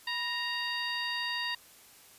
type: harmonic tone with a mistuned harmonic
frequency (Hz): 932.3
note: A#5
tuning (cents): 0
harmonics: 1 / 2 / 3 / 4 / 5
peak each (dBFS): -39 / -35 / -38 / -39 / -39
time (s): 0.07-1.55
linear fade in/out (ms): 5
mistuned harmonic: 1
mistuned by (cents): +85
effects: white hiss -56 dBFS RMS until 2.18 s + resampled to 32000 Hz